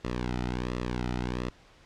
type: tone with flanger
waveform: sawtooth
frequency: 61.3 Hz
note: B1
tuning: 12 cents flat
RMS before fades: -32 dBFS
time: 0.04-1.5 s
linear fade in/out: 5 ms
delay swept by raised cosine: 1.3 to 1.83 ms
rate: 1.4 Hz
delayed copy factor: -0.85
effects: pink hiss -57 dBFS RMS until 1.85 s + low-pass 5000 Hz 12 dB/octave